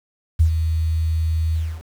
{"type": "tone with ADSR envelope", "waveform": "sine", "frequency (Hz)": 80.5, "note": "E2", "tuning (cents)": -41, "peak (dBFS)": -9, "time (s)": [0.39, 1.83], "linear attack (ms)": 17, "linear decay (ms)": 92, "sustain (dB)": -8, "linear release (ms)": 280, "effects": ["7-bit"]}